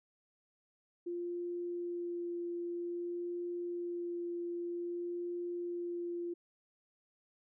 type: tone with vibrato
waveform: sine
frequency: 347.7 Hz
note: F4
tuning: 8 cents flat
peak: -36 dBFS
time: 1.06-6.34 s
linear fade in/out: 10 ms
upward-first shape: sine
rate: 0.52 Hz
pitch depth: 9 cents each way
effects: none